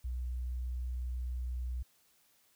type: tone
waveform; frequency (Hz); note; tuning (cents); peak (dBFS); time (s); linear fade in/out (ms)
sine; 61.9; B1; +5; -34; 0.04-1.83; 10
effects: white hiss -69 dBFS RMS until 2.55 s